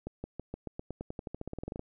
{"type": "accelerating click train", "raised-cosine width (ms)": 2, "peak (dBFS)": -24, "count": 21, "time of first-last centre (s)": [0.07, 1.794], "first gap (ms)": 170, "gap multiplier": 0.92, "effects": []}